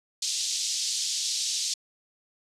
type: band-pass noise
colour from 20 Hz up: white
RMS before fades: -29 dBFS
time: 0.22-1.74 s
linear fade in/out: 5 ms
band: 3700 to 7000 Hz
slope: 24 dB/octave
effects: low-pass 11000 Hz 12 dB/octave